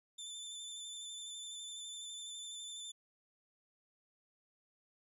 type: tone with vibrato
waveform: 25% pulse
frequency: 3532 Hz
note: A7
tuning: 6 cents sharp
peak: -40 dBFS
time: 0.18-2.92 s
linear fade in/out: 10 ms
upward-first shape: square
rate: 12 Hz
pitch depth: 21 cents each way
effects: none